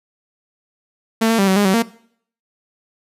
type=tone with pitch steps; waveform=sawtooth; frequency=224.6 / 227.2 / 195.9 / 189.5 / 204.5 / 189.9 / 230.5 Hz; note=A3 / A#3 / G3 / F#3 / G#3 / F#3 / A#3; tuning=+36 / -44 / -1 / +42 / -26 / +45 / -19 cents; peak=-9 dBFS; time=1.21-1.826 s; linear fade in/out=10 ms; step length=88 ms; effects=noise-tail reverb RT60 0.6 s tail -20 dB re dry + resampled to 32000 Hz

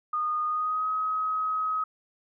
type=tone with pitch glide; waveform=sine; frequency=1228 to 1269.1 Hz; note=D#6 to D#6; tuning=-23 to +34 cents; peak=-25 dBFS; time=0.13-1.84 s; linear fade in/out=5 ms; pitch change=+57 cents; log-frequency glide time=0.46-0.89 s; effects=none

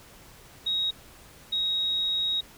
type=tone pair in turn; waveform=sine; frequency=3780 / 3780 Hz; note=A#7 / A#7; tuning=+23 / +23 cents; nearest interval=unison; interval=0 cents; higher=neither; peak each=-24 dBFS; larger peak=neither; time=0.66-0.91 / 1.52-2.41 s; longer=second; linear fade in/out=10 ms; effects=pink hiss -51 dBFS RMS until 2.57 s

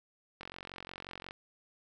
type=click train; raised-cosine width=0.3 ms; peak=-27 dBFS; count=42; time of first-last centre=0.41-1.309 s; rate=45.6 Hz; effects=none

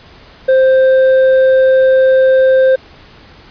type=tone with hard clipping; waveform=sine; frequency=524 Hz; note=C5; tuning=2 cents sharp; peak=-7 dBFS; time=0.48-2.76 s; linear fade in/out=10 ms; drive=4 dB; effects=pink hiss -40 dBFS RMS until 3.5 s + resampled to 11025 Hz

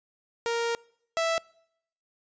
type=tone pair in turn; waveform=sawtooth; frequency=466.2 / 659.3 Hz; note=A#4 / E5; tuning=0 / 0 cents; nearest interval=tritone; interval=600 cents; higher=second; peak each=-22 / -20 dBFS; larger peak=second; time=0.46-0.75 / 1.17-1.38 s; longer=first; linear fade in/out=0 ms; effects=noise-tail reverb RT60 0.7 s tail -25 dB re dry + resampled to 16000 Hz

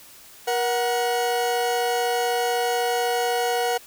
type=tone pair together; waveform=40% pulse; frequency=476 / 740 Hz; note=A#4 / F#5; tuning=+36 / 0 cents; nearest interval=minor sixth; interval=764 cents; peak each=-23 dBFS; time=0.47-3.78 s; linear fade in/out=10 ms; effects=white hiss -47 dBFS RMS until 3.86 s

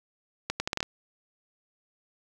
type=accelerating click train; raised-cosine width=0.2 ms; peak=-11 dBFS; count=7; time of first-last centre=0.5-0.829 s; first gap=100 ms; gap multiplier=0.75; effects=8-bit

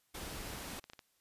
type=noise; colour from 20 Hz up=pink; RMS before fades=-44 dBFS; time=0.14-0.8 s; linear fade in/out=10 ms
type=clicks; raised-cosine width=0.2 ms; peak=-32 dBFS; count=7; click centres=0.535 / 0.704 / 0.79 / 0.841 / 0.899 / 0.934 / 0.992 s
effects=white hiss -75 dBFS RMS until 1.2 s + resampled to 32000 Hz

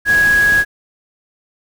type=tone in noise; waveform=sine; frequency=1661.2 Hz; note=G#6; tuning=in tune; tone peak=-9 dBFS; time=0.05-0.65 s; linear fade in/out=50 ms; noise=pink; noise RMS=-25 dBFS; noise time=0.05-0.65 s; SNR=+13 dB; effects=none

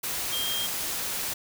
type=tone in noise; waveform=sine; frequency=3207 Hz; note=G7; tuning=39 cents sharp; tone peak=-29 dBFS; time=0.32-0.67 s; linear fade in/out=10 ms; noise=white; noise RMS=-31 dBFS; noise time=0.03-1.34 s; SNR=-1 dB; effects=none

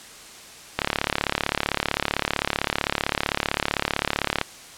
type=click train; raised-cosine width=0.3 ms; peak=-4 dBFS; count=130; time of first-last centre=0.79-4.414 s; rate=35.6 Hz; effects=white hiss -43 dBFS RMS until 4.77 s + low-pass 9000 Hz 12 dB/octave

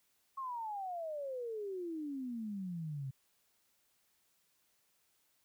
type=exponential sweep; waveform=sine; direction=down; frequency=1100 to 129.8 Hz; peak=-38 dBFS; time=0.37-3.11 s; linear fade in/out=10 ms; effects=white hiss -75 dBFS RMS until 5.44 s

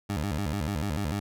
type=tone with vibrato; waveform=20% pulse; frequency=87.31 Hz; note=F2; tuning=in tune; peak=-23 dBFS; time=0.09-1.2 s; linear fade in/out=10 ms; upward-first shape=square; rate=6.8 Hz; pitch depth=260 cents each way; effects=none

